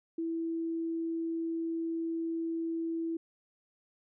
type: tone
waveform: sine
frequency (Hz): 329.6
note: E4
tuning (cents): 0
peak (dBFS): -31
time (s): 0.18-3.17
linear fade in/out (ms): 5
effects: none